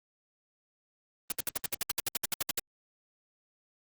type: noise bursts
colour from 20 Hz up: white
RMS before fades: -30 dBFS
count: 16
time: 1.3-2.595 s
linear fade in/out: 2 ms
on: 20 ms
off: 65 ms
effects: Opus 24 kbps